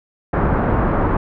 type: low-pass noise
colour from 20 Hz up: pink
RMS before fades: -17 dBFS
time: 0.33-1.17 s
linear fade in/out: 5 ms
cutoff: 1400 Hz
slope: 24 dB/octave
effects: none